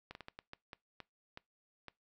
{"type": "slowing click train", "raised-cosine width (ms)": 0.3, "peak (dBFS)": -30, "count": 10, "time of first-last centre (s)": [0.11, 1.883], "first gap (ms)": 41, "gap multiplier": 1.37, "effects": ["noise-tail reverb RT60 0.2 s tail -23 dB re dry"]}